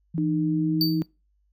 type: tone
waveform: sine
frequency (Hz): 164.81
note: E3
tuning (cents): 0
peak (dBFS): -25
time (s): 0.14-1.03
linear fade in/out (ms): 10
type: tone with pitch glide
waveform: sine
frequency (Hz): 305.1 to 314.8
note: D#4 to D#4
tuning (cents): -34 to +20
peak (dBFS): -23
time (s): 0.18-1.02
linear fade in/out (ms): 0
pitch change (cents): +54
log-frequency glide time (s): 0.35-0.89
type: tone with exponential decay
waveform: square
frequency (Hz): 4600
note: D8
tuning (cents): -37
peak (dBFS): -19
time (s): 0.81-1.06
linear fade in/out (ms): 1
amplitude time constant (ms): 53
effects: noise-tail reverb RT60 0.3 s tail -26 dB re dry + added 50 Hz sine -64 dBFS peak until 1.52 s